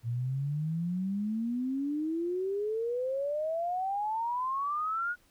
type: exponential sweep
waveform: sine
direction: up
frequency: 114.5 to 1464 Hz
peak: -29 dBFS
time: 0.03-5.16 s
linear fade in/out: 50 ms
effects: pink hiss -66 dBFS RMS until 5.3 s